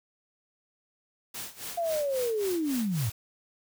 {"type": "noise with tremolo", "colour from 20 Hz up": "white", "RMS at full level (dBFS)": -37, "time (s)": [1.34, 3.12], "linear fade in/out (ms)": 5, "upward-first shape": "sine", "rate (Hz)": 3.7, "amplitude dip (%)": 85}
{"type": "linear sweep", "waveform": "sine", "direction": "down", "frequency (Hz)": [698.5, 98], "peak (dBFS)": -26, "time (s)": [1.77, 3.1], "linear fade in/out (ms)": 10}
{"effects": []}